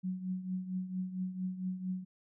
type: tone with tremolo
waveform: sine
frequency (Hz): 185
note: F#3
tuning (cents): 0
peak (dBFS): -31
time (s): 0.03-2.05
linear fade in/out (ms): 20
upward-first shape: triangle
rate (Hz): 4.4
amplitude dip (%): 75
effects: none